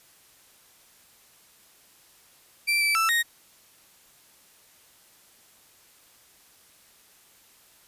35% pulse tone with pitch steps, 2344 / 2319 / 1326 / 1866 Hz, D7 / D7 / E6 / A#6, -4 / -22 / +10 / +1 cents, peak -19 dBFS, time 2.67-3.23 s, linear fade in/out 20 ms, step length 140 ms, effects white hiss -57 dBFS RMS until 7.87 s + resampled to 32000 Hz

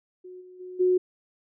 sine tone with level steps, 365.5 Hz, F#4, 21 cents flat, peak -40 / -45 / -37 / -18 dBFS, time 0.24-0.98 s, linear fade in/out 10 ms, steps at 0.4 / 0.59 / 0.79 s, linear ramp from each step 20 ms, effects none

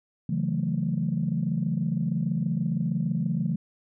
sine chord, F# minor seventh, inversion second, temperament equal, 138.59 / 164.81 / 185 / 220 Hz, C#3 / E3 / F#3 / A3, 0 / 0 / 0 / 0 cents, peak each -30 / -27 / -30 / -30 dBFS, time 0.29-3.56 s, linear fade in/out 5 ms, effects tanh soft clip ceiling -15 dBFS

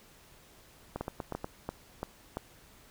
two click trains, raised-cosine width 1 ms, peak -20 / -21 dBFS, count 5 / 5, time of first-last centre 1.01-2.371 / 0.96-1.444 s, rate 2.94 / 8.26 Hz, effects pink hiss -58 dBFS RMS until 2.9 s

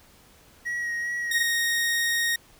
triangle tone with vibrato, 1900 Hz, A#6, 33 cents sharp, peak -25 dBFS, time 0.65-1.45 s, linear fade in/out 20 ms, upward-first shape sine, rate 2.5 Hz, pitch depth 19 cents each way
sawtooth tone, 1864.7 Hz, A#6, in tune, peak -19 dBFS, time 1.31-2.36 s, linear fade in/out 5 ms
effects pink hiss -55 dBFS RMS until 2.59 s

